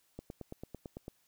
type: click train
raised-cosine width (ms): 2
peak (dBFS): -29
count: 9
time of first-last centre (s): 0.19-1.081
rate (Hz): 8.98
effects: white hiss -72 dBFS RMS until 1.27 s